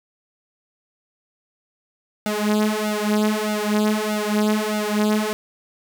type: tone with flanger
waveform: sawtooth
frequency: 212 Hz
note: G#3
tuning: 36 cents sharp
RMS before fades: -21 dBFS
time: 2.26-5.33 s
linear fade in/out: 0 ms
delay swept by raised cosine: 1.4 to 5 ms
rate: 1.6 Hz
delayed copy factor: +1
effects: none